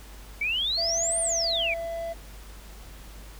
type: exponential two-way sweep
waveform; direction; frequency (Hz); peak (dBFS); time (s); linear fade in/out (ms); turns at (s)
sine; up then down; 2242 to 9350 to 2242; -24; 0.41-1.74; 5; 1.2
type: tone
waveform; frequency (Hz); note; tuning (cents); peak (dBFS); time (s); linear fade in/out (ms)
triangle; 669; E5; +25; -28; 0.77-2.14; 20
effects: added 50 Hz sine -43 dBFS peak until 3.39 s + pink hiss -49 dBFS RMS until 3.39 s